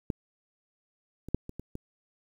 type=clicks; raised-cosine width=3 ms; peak=-16 / -27 / -12 / -26 / -25 / -24 dBFS; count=6; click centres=0.102 / 1.286 / 1.346 / 1.494 / 1.596 / 1.754 s; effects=9-bit